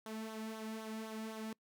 sawtooth tone with flanger, 220 Hz, A3, in tune, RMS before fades -44 dBFS, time 0.06-1.53 s, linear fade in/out 2 ms, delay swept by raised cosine 0.4 to 2 ms, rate 3.9 Hz, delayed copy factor -0.6, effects noise-tail reverb RT60 0.1 s tail -26 dB re dry

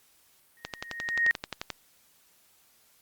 sine tone with exponential growth, 1864.7 Hz, A#6, in tune, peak -18 dBFS, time 0.57-1.31 s, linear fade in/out 0 ms, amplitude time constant 160 ms
click train, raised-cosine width 0.2 ms, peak -15 dBFS, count 13, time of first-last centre 0.65-1.703 s, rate 11.4 Hz
effects white hiss -63 dBFS RMS until 3.01 s + Opus 48 kbps

